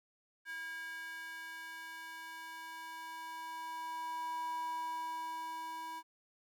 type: tone with high-pass filter sweep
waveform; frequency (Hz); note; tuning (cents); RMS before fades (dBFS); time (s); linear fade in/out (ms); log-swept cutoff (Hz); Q
square; 324.7; E4; -26; -43; 0.45-6.03; 50; 1600 to 810; 6
effects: none